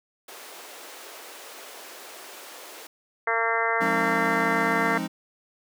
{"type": "high-pass noise", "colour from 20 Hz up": "pink", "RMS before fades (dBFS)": -43, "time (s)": [0.28, 2.87], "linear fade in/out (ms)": 5, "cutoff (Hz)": 380, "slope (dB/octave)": 24}
{"type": "harmonic tone", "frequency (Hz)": 228.2, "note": "A#3", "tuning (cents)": -37, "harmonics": [2, 3, 4, 5, 6, 7, 8, 9], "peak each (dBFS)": [-30, -30, -30, -30, -30, -30, -30, -30], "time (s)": [3.27, 4.98], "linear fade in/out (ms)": 5}
{"type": "chord", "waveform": "square", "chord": "F minor seventh", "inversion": "none", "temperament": "equal with one note detuned", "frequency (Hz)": [174.61, 207.7, 264.1, 311.1], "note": ["F3", "Ab3", "C4", "Eb4"], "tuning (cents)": [0, 0, 16, 0], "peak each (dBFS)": -34, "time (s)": [3.8, 5.08], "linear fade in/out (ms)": 20}
{"effects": []}